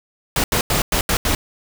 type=noise bursts at uneven times; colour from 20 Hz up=pink; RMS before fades=-18 dBFS; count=6; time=0.36-0.44 / 0.52-0.61 / 0.7-0.82 / 0.92-1.01 / 1.09-1.17 / 1.25-1.35 s; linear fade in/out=2 ms; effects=none